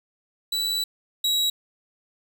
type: tone pair in turn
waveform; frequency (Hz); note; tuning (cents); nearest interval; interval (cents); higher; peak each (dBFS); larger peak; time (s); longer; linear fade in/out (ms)
40% pulse; 3948 / 3867; B7 / B7; -1 / -37; unison; 36; first; -22 / -19; second; 0.52-0.84 / 1.24-1.5; first; 5
effects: none